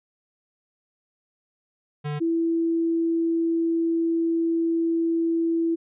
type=tone pair in turn; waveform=square / sine; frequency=148 / 331.5 Hz; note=D3 / E4; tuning=+14 / +10 cents; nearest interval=octave + major second; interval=1396 cents; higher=second; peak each=-27 / -20 dBFS; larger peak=second; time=2.04-2.2 / 2.2-5.76 s; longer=second; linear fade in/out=20 ms; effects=resampled to 8000 Hz